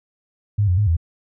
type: tone with pitch steps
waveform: sine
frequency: 103.2 / 89.5 / 104.2 / 82.9 Hz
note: G#2 / F2 / G#2 / E2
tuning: -10 / +43 / +6 / +10 cents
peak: -14 dBFS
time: 0.58-0.968 s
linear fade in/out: 10 ms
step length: 97 ms
effects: none